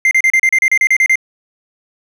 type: tone bursts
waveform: triangle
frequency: 2091 Hz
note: C7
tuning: 2 cents flat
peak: -6 dBFS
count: 12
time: 0.05-1.156 s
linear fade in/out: 2 ms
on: 61 ms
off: 34 ms
effects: none